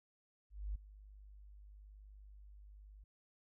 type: tone with ADSR envelope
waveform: sine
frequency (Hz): 50.5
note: G#1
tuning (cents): -48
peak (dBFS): -36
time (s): 0.5-3.04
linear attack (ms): 250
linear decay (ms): 10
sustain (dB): -18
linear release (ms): 5
effects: none